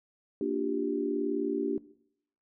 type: chord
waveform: sine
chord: G minor seventh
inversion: first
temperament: equal with one note detuned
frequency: 233.1 / 293.7 / 353.5 / 392 Hz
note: Bb3 / D4 / F4 / G4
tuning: 0 / 0 / +21 / 0 cents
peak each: -36 / -31 / -35 / -32 dBFS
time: 0.41-1.78 s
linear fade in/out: 2 ms
effects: noise-tail reverb RT60 0.7 s tail -19 dB re dry